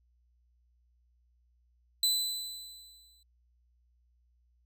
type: tone with exponential decay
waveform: sawtooth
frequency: 4006 Hz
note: B7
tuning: 24 cents sharp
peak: -21 dBFS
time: 2.03-3.23 s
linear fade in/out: 2 ms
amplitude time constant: 260 ms
effects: added 60 Hz sine -66 dBFS peak until 4.65 s